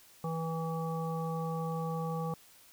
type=harmonic tone; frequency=163.1 Hz; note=E3; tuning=18 cents flat; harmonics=1 / 3 / 5 / 7; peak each=-34 / -39 / -41 / -42 dBFS; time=0.24-2.34 s; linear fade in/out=2 ms; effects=white hiss -59 dBFS RMS until 2.72 s